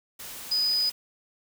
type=tone in noise; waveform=sine; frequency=4978 Hz; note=D#8; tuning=in tune; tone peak=-22 dBFS; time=0.51-0.9 s; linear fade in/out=10 ms; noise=white; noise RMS=-40 dBFS; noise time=0.19-0.92 s; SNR=+15 dB; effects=none